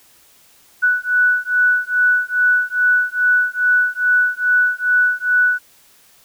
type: beating tone pair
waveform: sine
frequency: 1480 / 1482.4 Hz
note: F#6 / F#6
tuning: 0 / +3 cents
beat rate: 2.4 Hz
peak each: -16 dBFS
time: 0.82-5.59 s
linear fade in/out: 20 ms
effects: white hiss -51 dBFS RMS until 6.24 s